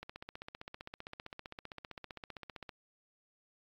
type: click train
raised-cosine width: 0.3 ms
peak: -28 dBFS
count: 42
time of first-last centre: 0.03-2.692 s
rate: 15.4 Hz
effects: AAC 64 kbps